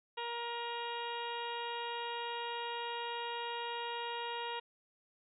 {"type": "harmonic tone with a mistuned harmonic", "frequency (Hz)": 471.7, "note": "A#4", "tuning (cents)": 20, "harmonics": [1, 2, 3, 4, 5, 6, 7, 8], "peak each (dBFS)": [-44, -40, -49, -48, -52, -46, -50, -51], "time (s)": [0.17, 4.6], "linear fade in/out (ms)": 10, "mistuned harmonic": 5, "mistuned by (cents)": 29, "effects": []}